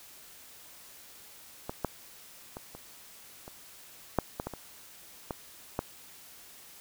clicks, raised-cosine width 1 ms, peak -20 / -14 / -25 / -29 / -29 / -10 / -18 / -20 / -25 / -19 / -15 dBFS, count 11, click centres 1.695 / 1.847 / 2.569 / 2.75 / 3.479 / 4.187 / 4.399 / 4.47 / 4.537 / 5.308 / 5.791 s, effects white hiss -52 dBFS RMS until 6.8 s

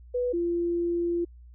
sine tone pair in turn, 492.9 / 343.8 Hz, B4 / F4, -3 / -27 cents, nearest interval tritone, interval 624 cents, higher first, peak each -24 dBFS, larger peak neither, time 0.14-0.33 / 0.33-1.25 s, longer second, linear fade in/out 10 ms, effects added 60 Hz sine -46 dBFS peak until 1.54 s

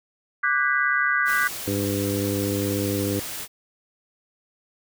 sine chord, G# half-diminished seventh, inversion second, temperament equal with one note detuned, 1174.7 / 1480 / 1618.6 / 1975.5 Hz, D6 / F#6 / G#6 / B6, 0 / 0 / -45 / 0 cents, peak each -26 / -23 / -24 / -26 dBFS, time 0.43-1.48 s, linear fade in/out 10 ms
white noise, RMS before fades -33 dBFS, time 1.25-3.48 s, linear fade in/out 50 ms
harmonic tone, 100 Hz, G2, 35 cents sharp, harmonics 1 / 2 / 3 / 4 / 5, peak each -28 / -30 / -27 / -30 / -30 dBFS, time 1.67-3.2 s, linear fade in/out 5 ms
effects none

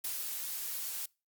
blue noise with ADSR envelope, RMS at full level -36 dBFS, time 0.04-1.06 s, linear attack 5 ms, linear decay 150 ms, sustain -2 dB, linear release 7 ms, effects noise-tail reverb RT60 0.3 s tail -25 dB re dry + Opus 48 kbps

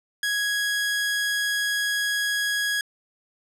sawtooth tone, 1661.2 Hz, G#6, in tune, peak -19 dBFS, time 0.23-2.81 s, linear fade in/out 2 ms, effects low-pass 12000 Hz 12 dB/octave

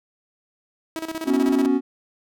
sawtooth tone with tremolo, 322.8 Hz, E4, 36 cents flat, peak -22 dBFS, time 0.96-1.66 s, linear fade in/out 0 ms, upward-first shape square, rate 16 Hz, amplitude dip 75%
triangle chord, B suspended second, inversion none, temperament just, 246.9 / 277.8 / 370.4 Hz, B3 / C#4 / F#4, 0 / +4 / +2 cents, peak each -20 / -17 / -22 dBFS, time 1.25-1.81 s, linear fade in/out 50 ms
effects none

